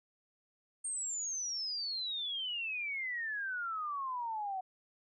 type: exponential sweep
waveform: sine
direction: down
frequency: 8740 to 740 Hz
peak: -35 dBFS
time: 0.84-4.61 s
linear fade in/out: 10 ms
effects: none

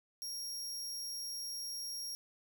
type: tone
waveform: sawtooth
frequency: 5590 Hz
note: F8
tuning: 1 cent sharp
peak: -37 dBFS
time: 0.22-2.15 s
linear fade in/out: 0 ms
effects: none

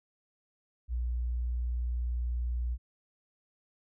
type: tone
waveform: sine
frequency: 60.2 Hz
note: B1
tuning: 44 cents flat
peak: -29 dBFS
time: 0.88-2.78 s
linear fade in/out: 50 ms
effects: none

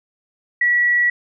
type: tone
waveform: sine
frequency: 1936 Hz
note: B6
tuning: 35 cents flat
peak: -13 dBFS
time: 0.61-1.1 s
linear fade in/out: 5 ms
effects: none

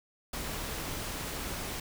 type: noise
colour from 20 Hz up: pink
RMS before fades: -37 dBFS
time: 0.33-1.8 s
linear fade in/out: 5 ms
effects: none

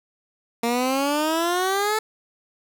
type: exponential sweep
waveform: 15% pulse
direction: up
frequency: 230.9 to 440 Hz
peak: -14 dBFS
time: 0.63-1.99 s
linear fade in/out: 5 ms
effects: none

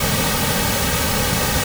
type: noise with comb filter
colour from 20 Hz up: pink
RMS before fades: -19 dBFS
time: 0-1.64 s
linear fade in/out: 5 ms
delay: 2.9 ms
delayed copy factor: -0.75
effects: none

